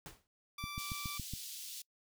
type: noise with exponential decay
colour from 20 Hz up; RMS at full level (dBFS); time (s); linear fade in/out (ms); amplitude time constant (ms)
pink; -45; 0.06-0.27; 0; 44
type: tone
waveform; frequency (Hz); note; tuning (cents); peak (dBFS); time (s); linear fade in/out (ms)
15% pulse; 1168; D6; -10; -36; 0.58-1.18; 5
type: click train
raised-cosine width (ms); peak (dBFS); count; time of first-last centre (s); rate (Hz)
5; -29; 6; 0.64-1.336; 7.18
type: high-pass noise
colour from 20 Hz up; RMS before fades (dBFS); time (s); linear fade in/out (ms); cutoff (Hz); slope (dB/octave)
pink; -46; 0.78-1.82; 5; 3400; 24
effects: noise-tail reverb RT60 0.1 s tail -24 dB re dry